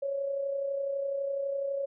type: tone with amplitude modulation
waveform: sine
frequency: 554.4 Hz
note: C#5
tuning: in tune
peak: -27 dBFS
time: 0.02-1.86 s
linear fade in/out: 10 ms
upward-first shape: sine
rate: 32 Hz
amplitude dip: 45%
effects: none